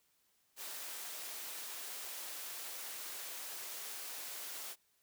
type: high-pass noise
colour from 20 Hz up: white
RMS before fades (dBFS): -45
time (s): 0.56-4.76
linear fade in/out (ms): 50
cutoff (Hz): 400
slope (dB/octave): 12
effects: white hiss -75 dBFS RMS until 5.02 s